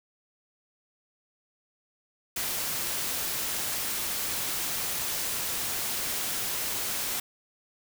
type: noise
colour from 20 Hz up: white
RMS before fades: -31 dBFS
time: 2.36-7.2 s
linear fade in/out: 5 ms
effects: none